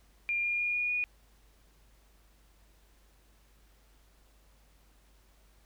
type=tone with pitch steps; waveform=sine; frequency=2400 / 2414 / 2428 / 2442 / 2456 Hz; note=D7 / D7 / D#7 / D#7 / D#7; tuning=+37 / +47 / -43 / -33 / -23 cents; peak=-28 dBFS; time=0.29-1.04 s; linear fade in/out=0 ms; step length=150 ms; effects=added 50 Hz sine -61 dBFS peak until 5.65 s + pink hiss -67 dBFS RMS until 5.65 s